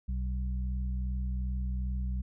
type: harmonic tone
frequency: 62.6 Hz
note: B1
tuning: 24 cents sharp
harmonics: 1 / 2 / 3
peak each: -30 / -43 / -41 dBFS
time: 0.08-2.22 s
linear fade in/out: 10 ms
effects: none